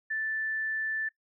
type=tone; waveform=sine; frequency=1760 Hz; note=A6; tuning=in tune; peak=-29 dBFS; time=0.1-1.09 s; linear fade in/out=10 ms; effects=noise-tail reverb RT60 0.1 s tail -19 dB re dry